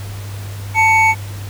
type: tone pair together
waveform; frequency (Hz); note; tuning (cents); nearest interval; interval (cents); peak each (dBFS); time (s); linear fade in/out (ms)
triangle; 885 / 2230; A5 / C#7; +10 / +10; octave + major third; 1600; -10; 0.74-1.15; 50
effects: added 100 Hz sine -25 dBFS peak until 1.49 s + pink hiss -36 dBFS RMS until 1.49 s